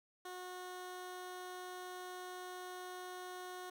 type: tone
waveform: 15% pulse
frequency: 364.3 Hz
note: F#4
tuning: 27 cents flat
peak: -39 dBFS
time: 0.25-3.7 s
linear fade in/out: 5 ms
effects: none

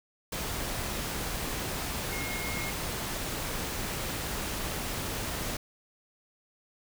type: tone in noise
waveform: sine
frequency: 2152 Hz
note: C7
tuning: 48 cents sharp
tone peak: -37 dBFS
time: 2.12-2.71 s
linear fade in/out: 5 ms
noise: pink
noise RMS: -34 dBFS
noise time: 0.32-5.57 s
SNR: -6 dB
effects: none

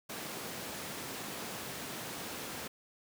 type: high-pass noise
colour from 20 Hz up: pink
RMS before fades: -42 dBFS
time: 0.09-2.68 s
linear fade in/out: 10 ms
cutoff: 160 Hz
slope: 12 dB/octave
effects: none

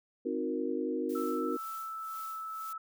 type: chord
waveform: sine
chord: C half-diminished seventh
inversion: none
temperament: equal with one note detuned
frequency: 261.6 / 311.1 / 362.8 / 466.2 Hz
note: C4 / Eb4 / Gb4 / Bb4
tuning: 0 / 0 / -34 / 0 cents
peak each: -36 dBFS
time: 0.25-1.57 s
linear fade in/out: 10 ms
type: noise with tremolo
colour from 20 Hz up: blue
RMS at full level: -49 dBFS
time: 1.09-2.73 s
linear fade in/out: 5 ms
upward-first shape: sine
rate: 2 Hz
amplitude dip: 75%
type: tone with pitch glide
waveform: sine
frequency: 1318.5 to 1310.1 Hz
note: E6 to E6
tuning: 0 to -11 cents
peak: -37 dBFS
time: 1.15-2.78 s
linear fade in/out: 5 ms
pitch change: -11 cents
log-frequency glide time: 1.87-2.31 s
effects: none

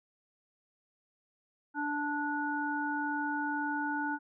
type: harmonic tone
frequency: 293 Hz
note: D4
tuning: 4 cents flat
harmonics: 1 / 3 / 5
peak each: -35 / -35 / -35 dBFS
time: 1.74-4.19 s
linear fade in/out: 50 ms
effects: none

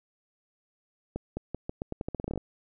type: accelerating click train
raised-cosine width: 2 ms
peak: -19 dBFS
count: 16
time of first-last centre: 1.16-2.376 s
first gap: 210 ms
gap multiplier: 0.84
effects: none

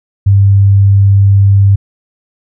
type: tone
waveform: sine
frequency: 99.1 Hz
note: G2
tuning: 19 cents sharp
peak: -3 dBFS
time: 0.26-1.76 s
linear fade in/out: 10 ms
effects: none

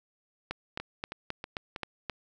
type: two click trains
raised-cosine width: 0.3 ms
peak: -17 / -21 dBFS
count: 7 / 4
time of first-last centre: 0.51-2.097 / 0.8-1.762 s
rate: 3.78 / 3.12 Hz
effects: none

